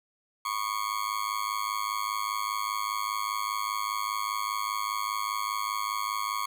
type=tone with amplitude modulation; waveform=40% pulse; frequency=1102 Hz; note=C#6; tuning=11 cents flat; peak=-24 dBFS; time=0.45-6.46 s; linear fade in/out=5 ms; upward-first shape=sine; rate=105 Hz; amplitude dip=95%; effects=none